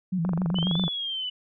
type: tone with vibrato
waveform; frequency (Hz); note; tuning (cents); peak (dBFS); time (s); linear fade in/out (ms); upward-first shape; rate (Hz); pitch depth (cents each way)
sine; 174.61; F3; 0; -23; 0.12-0.88; 10; square; 7.6; 100
type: click train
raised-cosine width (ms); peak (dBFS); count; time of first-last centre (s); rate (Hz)
1; -19; 16; 0.25-0.88; 23.8
type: exponential two-way sweep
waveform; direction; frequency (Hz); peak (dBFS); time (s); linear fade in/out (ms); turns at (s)
sine; up then down; 2960 to 3533 to 2960; -28; 0.55-1.3; 10; 0.79
effects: none